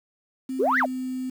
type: tone with pitch glide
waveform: sine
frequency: 261.6 to 256.8 Hz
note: C4 to C4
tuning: 0 to -32 cents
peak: -27 dBFS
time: 0.49-1.3 s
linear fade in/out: 5 ms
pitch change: -32 cents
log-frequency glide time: 0.71-0.79 s
type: exponential two-way sweep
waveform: sine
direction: up then down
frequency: 336.7 to 2093 to 514 Hz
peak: -18 dBFS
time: 0.59-0.86 s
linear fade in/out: 10 ms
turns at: 0.79 s
effects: tanh soft clip ceiling -13 dBFS + 8-bit